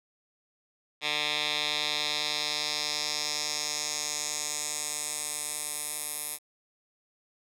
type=tone with band-pass filter sweep; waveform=10% pulse; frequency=149.6 Hz; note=D3; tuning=32 cents sharp; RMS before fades=-32 dBFS; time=1.01-6.39 s; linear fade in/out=50 ms; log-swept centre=3200 to 11000 Hz; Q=2.4; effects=none